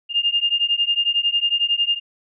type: beating tone pair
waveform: sine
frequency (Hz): 2812 / 2823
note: F7 / F7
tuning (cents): +11 / +18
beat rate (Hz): 11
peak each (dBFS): -20 / -20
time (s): 0.09-2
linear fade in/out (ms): 50
effects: none